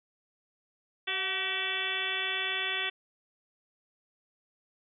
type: harmonic tone with a mistuned harmonic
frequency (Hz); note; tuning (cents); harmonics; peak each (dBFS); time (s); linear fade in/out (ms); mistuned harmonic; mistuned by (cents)
381.7; G4; -46; 1 / 2 / 3 / 4 / 5 / 6 / 7 / 8 / 9; -43 / -44 / -43 / -39 / -36 / -38 / -36 / -39 / -35; 1.07-2.9; 10; 2; -50
effects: none